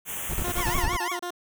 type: band-stop noise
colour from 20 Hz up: white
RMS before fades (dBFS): -33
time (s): 0.05-0.85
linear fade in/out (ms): 50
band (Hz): 3400 to 6100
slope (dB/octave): 96
type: noise with tremolo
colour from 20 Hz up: brown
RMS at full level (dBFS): -26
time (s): 0.29-0.97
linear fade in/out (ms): 20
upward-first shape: square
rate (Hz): 11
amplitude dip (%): 75
type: tone bursts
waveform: 15% pulse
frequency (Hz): 353.1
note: F4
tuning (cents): +19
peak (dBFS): -24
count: 8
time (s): 0.44-1.306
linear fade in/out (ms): 5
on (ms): 82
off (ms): 30
type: tone with vibrato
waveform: 25% pulse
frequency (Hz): 987.8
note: B5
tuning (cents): 0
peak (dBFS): -24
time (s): 0.55-1.19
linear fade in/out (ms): 50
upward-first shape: triangle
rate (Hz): 5.8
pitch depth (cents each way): 260
effects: none